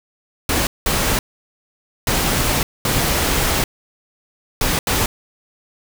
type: noise bursts at uneven times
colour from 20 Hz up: pink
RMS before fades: -18 dBFS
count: 6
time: 0.49-0.67 / 0.86-1.19 / 2.07-2.63 / 2.85-3.64 / 4.61-4.79 / 4.87-5.06 s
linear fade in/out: 2 ms
effects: none